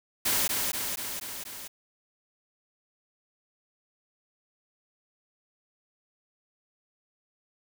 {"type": "noise with echo", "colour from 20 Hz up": "white", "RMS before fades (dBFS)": -26, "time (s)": [0.25, 0.48], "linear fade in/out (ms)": 10, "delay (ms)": 240, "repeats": 5, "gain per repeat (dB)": -3, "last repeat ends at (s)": 1.68, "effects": []}